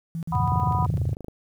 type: tone bursts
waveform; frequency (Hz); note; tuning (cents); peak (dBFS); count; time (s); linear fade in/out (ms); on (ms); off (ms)
sine; 164.81; E3; 0; -27; 7; 0.15-0.972; 0; 78; 46
type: chord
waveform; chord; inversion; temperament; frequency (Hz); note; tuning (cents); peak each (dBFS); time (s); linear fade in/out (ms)
sine; E diminished seventh; none; equal; 82.41 / 98 / 116.54 / 138.59; E2 / G2 / Bb2 / Db3; 0 / 0 / 0 / 0; -28; 0.31-1.15; 20
type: harmonic tone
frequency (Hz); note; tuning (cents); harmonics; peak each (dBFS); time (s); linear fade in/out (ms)
246.9; B3; 0; 3 / 4 / 5; -30 / -25 / -34; 0.32-0.86; 5
type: click train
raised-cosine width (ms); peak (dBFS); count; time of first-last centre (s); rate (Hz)
2; -23; 21; 0.52-1.283; 26.2
effects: 9-bit